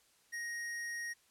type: tone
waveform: square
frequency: 1875 Hz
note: A#6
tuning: 10 cents sharp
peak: -39 dBFS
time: 0.32-1.14 s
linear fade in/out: 20 ms
effects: white hiss -69 dBFS RMS until 1.3 s + low-pass 11000 Hz 12 dB/octave